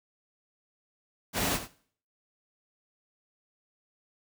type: noise with echo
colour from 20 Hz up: pink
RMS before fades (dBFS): -28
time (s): 1.33-1.6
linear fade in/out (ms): 50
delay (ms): 84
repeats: 1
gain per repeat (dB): -12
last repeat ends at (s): 1.684
effects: noise-tail reverb RT60 0.5 s tail -17 dB re dry + high-pass 60 Hz 12 dB/octave